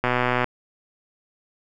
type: click train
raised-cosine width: 0.5 ms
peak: -6 dBFS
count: 51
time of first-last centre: 0.04-0.443 s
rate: 124 Hz
effects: none